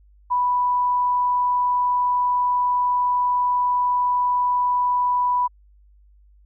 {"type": "tone", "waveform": "sine", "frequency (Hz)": 987, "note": "B5", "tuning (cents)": -1, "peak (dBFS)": -17, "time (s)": [0.3, 5.48], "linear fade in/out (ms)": 20, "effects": ["added 50 Hz sine -50 dBFS peak until 6.45 s"]}